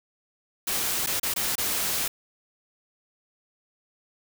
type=noise with dropouts; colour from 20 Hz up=white; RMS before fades=-27 dBFS; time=0.67-2.08 s; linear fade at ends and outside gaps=5 ms; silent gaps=1.063-1.07 / 1.198-1.23 / 1.339-1.361 / 1.555-1.58 s; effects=none